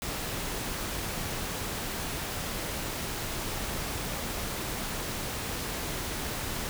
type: noise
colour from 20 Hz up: pink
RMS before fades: -34 dBFS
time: 0.02-6.69 s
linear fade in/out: 0 ms
effects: none